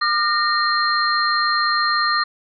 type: tone cluster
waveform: sine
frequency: 1201 / 1406 / 1846 / 4182 Hz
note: D6 / F6 / A#6 / C8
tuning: +38 / +11 / -17 / -2 cents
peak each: -19 / -28 / -22 / -22 dBFS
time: 0.01-2.24 s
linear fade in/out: 10 ms
effects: none